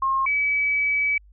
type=tone pair in turn; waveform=sine; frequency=1071 / 2287 Hz; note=C6 / D7; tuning=+40 / -47 cents; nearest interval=octave + minor second; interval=1313 cents; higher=second; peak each=-19 / -19 dBFS; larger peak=neither; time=0.02-0.26 / 0.26-1.18 s; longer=second; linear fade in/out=5 ms; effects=added 50 Hz sine -48 dBFS peak until 1.32 s